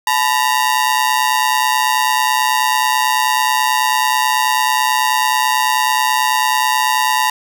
sawtooth ring-modulated tone, 934 Hz, A#5, 3 cents sharp, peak -6 dBFS, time 0.07-7.3 s, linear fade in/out 2 ms, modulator 64.6 Hz, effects none

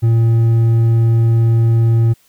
triangle tone with hard clipping, 114.7 Hz, A#2, 28 cents flat, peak -10 dBFS, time 0.02-2.14 s, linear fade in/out 20 ms, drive 7 dB, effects white hiss -54 dBFS RMS until 2.28 s

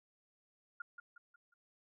sine tone with echo, 1411 Hz, F6, 17 cents sharp, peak -40 dBFS, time 0.8-0.82 s, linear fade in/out 5 ms, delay 180 ms, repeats 4, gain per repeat -7 dB, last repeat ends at 1.54 s, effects none

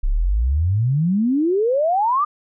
sine exponential sweep, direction up, 30.87 to 1231 Hz, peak -15 dBFS, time 0.03-2.25 s, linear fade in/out 10 ms, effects none

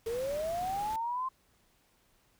sine linear sweep, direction up, 442 to 1056 Hz, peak -31 dBFS, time 0.06-1.29 s, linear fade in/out 10 ms
pink noise, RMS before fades -46 dBFS, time 0.06-0.96 s, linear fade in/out 2 ms
effects pink hiss -69 dBFS RMS until 2.39 s

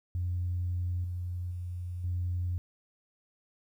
sine tone with level steps, 88.9 Hz, F2, 31 cents sharp, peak -28 / -32 / -34 / -28 dBFS, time 0.15-2.58 s, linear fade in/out 0 ms, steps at 1.04 / 1.51 / 2.04 s, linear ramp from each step 2 ms, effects tanh soft clip ceiling -24 dBFS + 11-bit

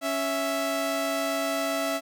sawtooth tone pair together, 277.6 / 660.2 Hz, C#4 / E5, +3 / +2 cents, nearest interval octave + minor third, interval 1499 cents, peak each -27 / -23 dBFS, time 0.01-2.01 s, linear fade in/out 50 ms, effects none

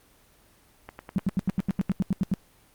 click train, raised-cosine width 0.5 ms, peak -23 dBFS, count 11, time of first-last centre 0.89-1.896 s, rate 9.94 Hz
sine tone bursts, 190.4 Hz, F#3, 50 cents sharp, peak -20 dBFS, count 12, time 1.16-2.338 s, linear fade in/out 0 ms, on 23 ms, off 82 ms
effects pink hiss -59 dBFS RMS until 2.74 s + Opus 24 kbps

